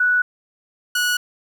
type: tone pair in turn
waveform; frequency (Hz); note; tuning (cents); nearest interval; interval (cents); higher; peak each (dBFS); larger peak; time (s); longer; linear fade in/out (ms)
sine / sawtooth; 1476 / 1465; F#6 / F#6; -5 / -18; unison; 13; first; -14; neither; 0-0.22 / 0.95-1.17; neither; 5
effects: 9-bit